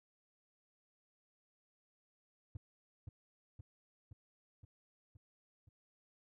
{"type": "tone with echo", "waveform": "triangle", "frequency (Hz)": 98, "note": "G2", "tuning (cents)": 0, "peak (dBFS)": -38, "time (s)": [2.55, 2.57], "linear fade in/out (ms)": 5, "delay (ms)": 520, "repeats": 6, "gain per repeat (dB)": -3, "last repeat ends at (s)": 5.69, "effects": []}